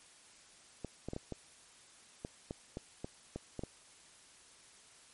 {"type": "clicks", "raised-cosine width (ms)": 2, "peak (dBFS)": -26, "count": 12, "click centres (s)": [0.847, 1.086, 1.134, 1.164, 1.323, 2.249, 2.509, 2.771, 3.045, 3.36, 3.593, 3.636], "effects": ["white hiss -60 dBFS RMS until 5.13 s", "MP3 48 kbps"]}